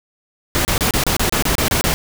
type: noise bursts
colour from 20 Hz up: pink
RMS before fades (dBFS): -17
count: 11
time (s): 0.55-1.94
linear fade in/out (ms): 0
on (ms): 100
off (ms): 29
effects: none